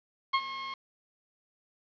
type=tone with ADSR envelope; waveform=sawtooth; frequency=1078 Hz; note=C#6; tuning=49 cents flat; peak=-18 dBFS; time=0.33-0.74 s; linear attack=15 ms; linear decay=58 ms; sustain=-14 dB; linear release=3 ms; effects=resampled to 11025 Hz + 8-bit